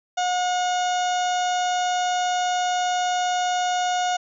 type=harmonic tone with a mistuned harmonic; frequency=723 Hz; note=F#5; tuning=40 cents flat; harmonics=1 / 2 / 3 / 4 / 5 / 6 / 7 / 8 / 9 / 10; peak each=-21 / -31 / -39 / -34 / -35 / -42 / -45 / -38 / -38 / -42 dBFS; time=0.17-4.17 s; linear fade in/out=10 ms; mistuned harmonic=10; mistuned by=-30 cents; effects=none